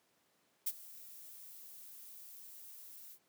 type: noise with ADSR envelope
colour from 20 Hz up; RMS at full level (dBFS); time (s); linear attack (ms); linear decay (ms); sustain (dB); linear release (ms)
violet; -33; 0.66-3.19; 13; 44; -20; 71
effects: pink hiss -74 dBFS RMS until 3.28 s + high-pass 200 Hz 12 dB/octave